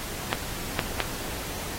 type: clicks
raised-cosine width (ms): 0.3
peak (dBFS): -6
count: 3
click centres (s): 0.329 / 0.792 / 1.003
effects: pink hiss -35 dBFS RMS until 1.78 s + AAC 48 kbps